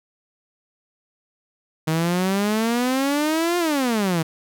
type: exponential two-way sweep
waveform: sawtooth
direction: up then down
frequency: 155.9 to 355.9 to 155.9 Hz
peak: -15 dBFS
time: 1.87-4.23 s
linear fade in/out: 10 ms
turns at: 3.58 s
effects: none